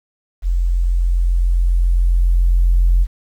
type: tone with level ramp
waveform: sine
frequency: 43.65 Hz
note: F1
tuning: in tune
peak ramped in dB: -13 to -8 dBFS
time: 0.42-3.07 s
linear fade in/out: 50 ms
effects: tanh soft clip ceiling -5 dBFS + 8-bit